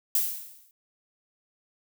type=noise with exponential decay; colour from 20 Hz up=violet; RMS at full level=-22 dBFS; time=0.15-0.71 s; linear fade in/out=1 ms; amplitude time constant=120 ms; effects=none